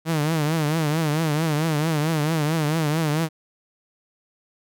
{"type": "tone with vibrato", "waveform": "sawtooth", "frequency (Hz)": 155.56, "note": "D#3", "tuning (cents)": 0, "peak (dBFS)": -16, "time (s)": [0.05, 3.29], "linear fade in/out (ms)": 50, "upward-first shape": "triangle", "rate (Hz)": 4.5, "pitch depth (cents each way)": 130, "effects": []}